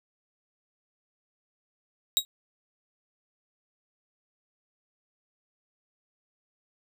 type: tone with exponential decay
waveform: sawtooth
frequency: 3807 Hz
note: A#7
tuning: 36 cents sharp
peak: -13 dBFS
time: 2.17-2.25 s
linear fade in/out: 0 ms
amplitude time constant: 17 ms
effects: none